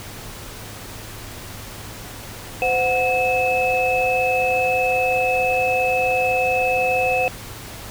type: tone cluster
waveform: sine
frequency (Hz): 513 / 735 / 2598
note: C5 / F#5 / E7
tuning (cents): -34 / -12 / -26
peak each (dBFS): -21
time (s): 2.62-7.28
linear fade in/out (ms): 0
effects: added 106 Hz sine -41 dBFS peak until 7.9 s + pink hiss -36 dBFS RMS until 7.9 s